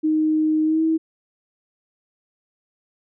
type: tone with pitch glide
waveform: sine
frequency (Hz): 311.1 to 321.3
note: D#4 to E4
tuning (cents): 0 to -44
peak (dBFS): -16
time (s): 0.03-0.98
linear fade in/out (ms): 20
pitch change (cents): +56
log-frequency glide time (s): 0.64-0.83
effects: none